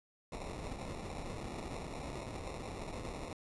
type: noise with sample-and-hold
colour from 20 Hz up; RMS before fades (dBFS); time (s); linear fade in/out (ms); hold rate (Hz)
pink; -43; 0.32-3.33; 2; 1575
effects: resampled to 24000 Hz